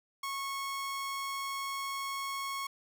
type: tone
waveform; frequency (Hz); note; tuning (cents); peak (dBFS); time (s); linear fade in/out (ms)
sawtooth; 1098; C#6; -17; -31; 0.23-2.67; 5
effects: none